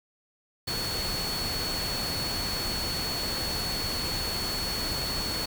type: tone in noise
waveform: sine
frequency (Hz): 4400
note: C#8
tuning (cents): -14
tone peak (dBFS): -31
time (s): 0.67-5.46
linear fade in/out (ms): 10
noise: pink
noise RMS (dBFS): -33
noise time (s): 0.67-5.46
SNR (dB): -1
effects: none